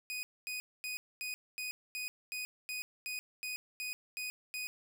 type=tone bursts; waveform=sawtooth; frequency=2489 Hz; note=D#7; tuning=in tune; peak=-34 dBFS; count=13; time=0.1-4.67 s; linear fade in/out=0 ms; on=130 ms; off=240 ms; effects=none